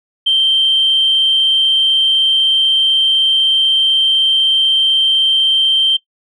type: tone with amplitude modulation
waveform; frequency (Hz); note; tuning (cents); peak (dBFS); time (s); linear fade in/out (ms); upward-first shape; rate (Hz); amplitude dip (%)
sine; 3136; G7; 0; -7; 0.26-5.97; 10; sine; 143; 25
effects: noise-tail reverb RT60 0.1 s tail -19 dB re dry + tanh soft clip ceiling -4 dBFS